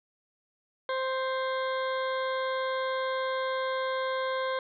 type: harmonic tone with a mistuned harmonic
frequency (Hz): 523.3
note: C5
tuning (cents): 0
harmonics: 1 / 2 / 3 / 4 / 6 / 7 / 8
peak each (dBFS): -30 / -33 / -37 / -42 / -44 / -47 / -49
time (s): 0.89-4.59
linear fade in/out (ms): 2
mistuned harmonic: 6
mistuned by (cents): +64
effects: none